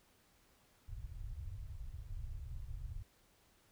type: low-pass noise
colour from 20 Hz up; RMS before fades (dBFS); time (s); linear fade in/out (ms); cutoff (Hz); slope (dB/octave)
pink; -45; 0.88-3.03; 10; 120; 48
effects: pink hiss -70 dBFS RMS until 3.71 s